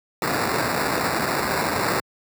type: noise with sample-and-hold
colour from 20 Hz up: violet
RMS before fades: -23 dBFS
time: 0.22-2 s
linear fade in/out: 2 ms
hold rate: 3150 Hz
effects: high-pass 100 Hz 12 dB/octave